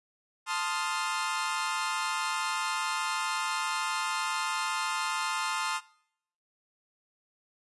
sawtooth chord, F dominant seventh, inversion first, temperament equal, 880 / 1046.5 / 1244.5 / 1396.9 Hz, A5 / C6 / Eb6 / F6, 0 / 0 / 0 / 0 cents, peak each -31 / -30 / -32 / -32 dBFS, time 0.46-5.81 s, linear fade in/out 50 ms, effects noise-tail reverb RT60 0.7 s tail -22 dB re dry + resampled to 24000 Hz

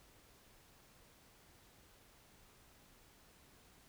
silence, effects pink hiss -65 dBFS RMS until 3.88 s

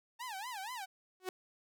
sawtooth tone with vibrato, 880 Hz, A5, in tune, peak -37 dBFS, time 0.19-0.86 s, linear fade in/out 20 ms, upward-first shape sine, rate 4.2 Hz, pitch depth 260 cents each way
sawtooth tone with exponential growth, 370.9 Hz, F#4, 4 cents sharp, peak -29 dBFS, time 1.2-1.29 s, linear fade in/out 1 ms, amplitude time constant 19 ms
effects none

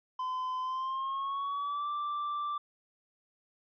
triangle tone with pitch glide, 1022 to 1174 Hz, C6 to D6, -41 to -1 cents, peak -30 dBFS, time 0.19-2.58 s, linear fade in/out 5 ms, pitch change +240 cents, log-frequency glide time 0.61-1.89 s, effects resampled to 11025 Hz

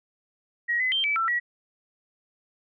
sine tone with pitch steps, 1898 / 2024 / 3148 / 2304 / 1340 / 1924 Hz, A#6 / B6 / G7 / D7 / E6 / B6, +31 / +42 / +7 / -34 / +28 / -46 cents, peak -22 dBFS, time 0.68-1.4 s, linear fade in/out 20 ms, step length 120 ms, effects none

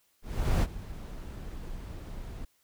brown noise with ADSR envelope, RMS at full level -22 dBFS, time 0.22-2.45 s, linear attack 400 ms, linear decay 45 ms, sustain -18 dB, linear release 7 ms, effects white hiss -70 dBFS RMS until 2.63 s

